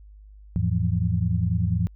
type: tone cluster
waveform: sine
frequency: 84.7 / 108.7 / 167.2 / 177.4 Hz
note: E2 / A2 / E3 / F3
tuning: +48 / -21 / +25 / +27 cents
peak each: -25 / -24 / -27 / -29 dBFS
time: 0.56-1.87 s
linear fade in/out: 0 ms
effects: added 51 Hz sine -44 dBFS peak until 1.95 s